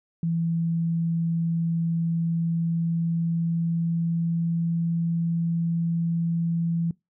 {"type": "tone with pitch glide", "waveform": "sine", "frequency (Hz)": [166.4, 167.65], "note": ["E3", "E3"], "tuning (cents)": [17, 30], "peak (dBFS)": -22, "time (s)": [0.23, 6.91], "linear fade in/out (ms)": 2, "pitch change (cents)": 13, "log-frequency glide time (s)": [2.04, 4.78], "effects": ["noise-tail reverb RT60 0.2 s tail -23 dB re dry"]}